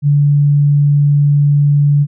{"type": "tone", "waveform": "sine", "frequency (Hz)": 144.6, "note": "D3", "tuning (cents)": -27, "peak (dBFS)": -7, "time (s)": [0.02, 2.07], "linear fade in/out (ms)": 50, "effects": []}